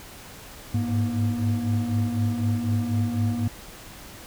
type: tone cluster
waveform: triangle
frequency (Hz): 101.8 / 105.8 / 237.8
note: G#2 / G#2 / A#3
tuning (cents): -34 / +33 / +35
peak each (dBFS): -24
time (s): 0.74-3.48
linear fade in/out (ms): 5
effects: tanh soft clip ceiling -10 dBFS + pink hiss -43 dBFS RMS until 4.26 s